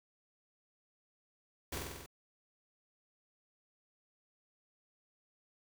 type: noise with echo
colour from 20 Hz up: pink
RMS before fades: -40 dBFS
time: 1.72-1.78 s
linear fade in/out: 5 ms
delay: 47 ms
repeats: 6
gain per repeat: -2 dB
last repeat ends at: 2.062 s
effects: none